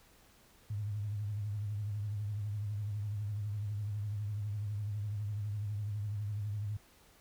sine tone with vibrato, 103.83 Hz, G#2, in tune, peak -34 dBFS, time 0.7-6.77 s, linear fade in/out 5 ms, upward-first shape triangle, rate 12 Hz, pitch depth 81 cents each way, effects pink hiss -63 dBFS RMS until 7.2 s

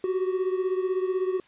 triangle beating tone pair, 370 / 386 Hz, F#4 / G4, 0 / -27 cents, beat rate 16 Hz, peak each -23 / -28 dBFS, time 0.04-1.4 s, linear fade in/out 2 ms, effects white hiss -58 dBFS RMS until 1.47 s + resampled to 8000 Hz

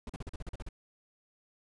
brown noise bursts, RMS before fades -39 dBFS, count 10, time 0.07-0.689 s, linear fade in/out 2 ms, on 25 ms, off 41 ms, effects resampled to 24000 Hz

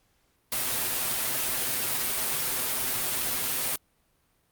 white noise with comb filter, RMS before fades -28 dBFS, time 0.52-3.76 s, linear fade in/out 2 ms, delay 7.9 ms, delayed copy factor +0.75, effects pink hiss -69 dBFS RMS until 4.51 s + Opus 48 kbps

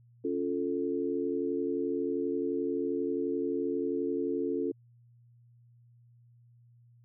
sine chord, Db augmented, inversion none, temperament equal, 277.2 / 349.2 / 440 Hz, Db4 / F4 / A4, 0 / 0 / 0 cents, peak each -33 dBFS, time 0.24-4.72 s, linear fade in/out 10 ms, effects added 119 Hz sine -57 dBFS peak until 7.04 s

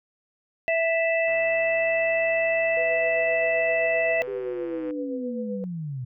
harmonic tone, 659.3 Hz, E5, in tune, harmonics 1 / 3 / 4, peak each -22 / -27 / -28 dBFS, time 0.68-4.22 s, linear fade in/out 0 ms
click train, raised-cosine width 0.5 ms, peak -31 dBFS, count 469, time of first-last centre 1.28-4.908 s, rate 129 Hz
sine tone with tremolo, 496.7 Hz, B4, 10 cents sharp, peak -29 dBFS, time 2.77-5.64 s, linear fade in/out 0 ms, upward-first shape sine, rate 7.7 Hz, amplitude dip 50%
sine linear sweep, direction down, 405.2 to 120.5 Hz, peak -29 dBFS, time 4.27-6.05 s, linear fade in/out 10 ms
effects none

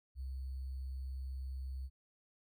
sine tone with sample-and-hold, 65.8 Hz, C2, 10 cents sharp, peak -39 dBFS, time 0.15-1.9 s, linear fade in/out 50 ms, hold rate 4410 Hz, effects none

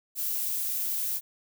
violet noise, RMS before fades -30 dBFS, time 0.15-1.21 s, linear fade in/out 50 ms, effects none

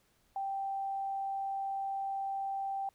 sine tone, 783 Hz, G5, 2 cents flat, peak -33 dBFS, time 0.36-2.89 s, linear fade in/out 2 ms, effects pink hiss -71 dBFS RMS until 2.94 s

